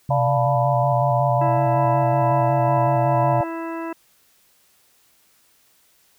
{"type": "tone with vibrato", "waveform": "sine", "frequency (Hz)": 130.81, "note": "C3", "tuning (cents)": 0, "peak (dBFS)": -20, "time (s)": [0.09, 3.41], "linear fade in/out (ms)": 2, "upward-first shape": "square", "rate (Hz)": 5.4, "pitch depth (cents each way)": 58}
{"type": "chord", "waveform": "sine", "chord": "B half-diminished seventh", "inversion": "first", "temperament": "equal", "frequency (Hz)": [587.3, 698.5, 880, 987.8], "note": ["D5", "F5", "A5", "B5"], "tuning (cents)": [0, 0, 0, 0], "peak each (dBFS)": [-23, -21, -26, -25], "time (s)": [0.1, 3.44], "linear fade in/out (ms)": 10}
{"type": "harmonic tone", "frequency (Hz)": 330, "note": "E4", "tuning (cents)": 2, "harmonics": [1, 2, 3, 4, 5, 6, 8], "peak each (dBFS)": [-28, -34, -33, -39, -41, -44, -44], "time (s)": [1.41, 3.93], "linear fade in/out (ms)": 5}
{"effects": ["white hiss -59 dBFS RMS until 6.18 s"]}